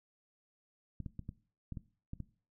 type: clicks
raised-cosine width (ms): 5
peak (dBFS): -29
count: 8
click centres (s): 1.003 / 1.062 / 1.193 / 1.291 / 1.723 / 1.772 / 2.134 / 2.203
effects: noise-tail reverb RT60 0.4 s tail -18 dB re dry